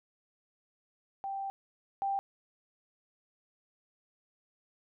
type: tone pair in turn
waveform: sine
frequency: 784 / 787.9 Hz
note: G5 / G5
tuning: 0 / +9 cents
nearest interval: unison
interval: 9 cents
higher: second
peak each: -34 / -29 dBFS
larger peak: second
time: 1.24-1.5 / 2.02-2.19 s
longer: first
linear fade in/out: 0 ms
effects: none